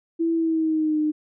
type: tone with pitch glide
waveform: sine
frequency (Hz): 330.8 to 305.1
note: E4 to D#4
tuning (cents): +6 to -34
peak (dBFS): -19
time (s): 0.19-1.12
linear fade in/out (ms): 20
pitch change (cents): -140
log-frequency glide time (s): 0.33-0.99
effects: none